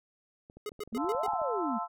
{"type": "clicks", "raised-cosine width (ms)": 2, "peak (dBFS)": -37, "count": 12, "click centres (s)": [0.499, 0.57, 0.719, 0.793, 0.876, 0.927, 0.969, 1.045, 1.149, 1.281, 1.335, 1.417]}
{"type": "tone bursts", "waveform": "square", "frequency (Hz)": 420.1, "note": "G#4", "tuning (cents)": 20, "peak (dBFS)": -35, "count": 5, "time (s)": [0.66, 1.265], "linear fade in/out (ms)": 2, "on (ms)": 33, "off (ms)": 110}
{"type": "exponential two-way sweep", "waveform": "sine", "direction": "up then down", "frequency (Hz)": [208.1, 880, 208.1], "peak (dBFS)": -31, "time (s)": [0.92, 1.79], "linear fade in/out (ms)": 20, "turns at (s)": 1.3}
{"type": "chord", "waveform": "sine", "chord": "F major seventh", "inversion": "none", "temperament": "equal with one note detuned", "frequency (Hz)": [698.5, 880, 1036.9, 1318.5], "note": ["F5", "A5", "C6", "E6"], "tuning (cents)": [0, 0, -16, 0], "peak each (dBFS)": -37, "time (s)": [0.96, 1.88], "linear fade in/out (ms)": 50}
{"effects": []}